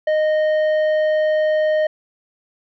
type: tone with tanh clipping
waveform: triangle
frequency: 618 Hz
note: D#5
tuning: 12 cents flat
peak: -16 dBFS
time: 0.07-1.87 s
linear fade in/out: 5 ms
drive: 12 dB
effects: none